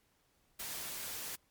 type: noise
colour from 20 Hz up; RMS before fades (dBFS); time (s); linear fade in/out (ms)
white; -42; 0.59-1.36; 10
effects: pink hiss -73 dBFS RMS until 1.5 s + MP3 96 kbps